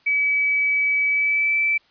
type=tone with pitch glide; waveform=sine; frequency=2286 to 2321 Hz; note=D7 to D7; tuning=-47 to -21 cents; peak=-17 dBFS; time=0.06-1.78 s; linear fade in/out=10 ms; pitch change=+26 cents; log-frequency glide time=1.09-1.57 s; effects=white hiss -59 dBFS RMS until 1.9 s + resampled to 11025 Hz